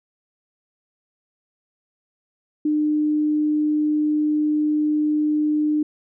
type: tone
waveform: sine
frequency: 302 Hz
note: D4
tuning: 48 cents sharp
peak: -17 dBFS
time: 2.65-5.83 s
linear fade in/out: 5 ms
effects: none